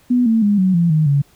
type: tone with pitch steps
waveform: sine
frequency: 246.6 / 224.8 / 205 / 186.89 / 170.39 / 155.35 / 141.63 Hz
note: B3 / A3 / G#3 / F#3 / F3 / D#3 / C#3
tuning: -2 / +37 / -22 / +18 / -42 / -2 / +38 cents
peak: -11 dBFS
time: 0.1-1.22 s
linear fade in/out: 10 ms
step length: 160 ms
effects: pink hiss -53 dBFS RMS until 1.35 s